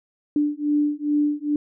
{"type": "beating tone pair", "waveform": "sine", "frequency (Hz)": [293.7, 296.1], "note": ["D4", "D4"], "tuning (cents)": [0, 14], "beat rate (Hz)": 2.4, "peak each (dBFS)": -22, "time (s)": [0.36, 1.56], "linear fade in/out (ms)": 2, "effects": []}